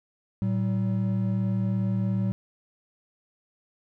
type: tone pair together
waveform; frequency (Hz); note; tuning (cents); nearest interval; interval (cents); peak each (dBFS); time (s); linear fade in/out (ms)
triangle; 113.21 / 190.4; A2 / F#3; +50 / +50; major sixth; 900; -24; 0.42-2.32; 0
effects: none